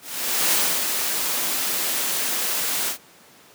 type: noise with ADSR envelope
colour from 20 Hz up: white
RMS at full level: -19 dBFS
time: 0.01-2.98 s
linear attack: 510 ms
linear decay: 290 ms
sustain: -5 dB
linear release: 99 ms
effects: pink hiss -50 dBFS RMS until 3.54 s + high-pass 200 Hz 12 dB/octave